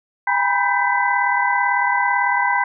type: tone cluster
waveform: sine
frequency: 810 / 959 / 997 / 1557 / 2003 Hz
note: G#5 / A#5 / B5 / G6 / B6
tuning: -43 / +49 / +16 / -12 / +24 cents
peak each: -22 dBFS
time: 0.27-2.64 s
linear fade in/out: 5 ms
effects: none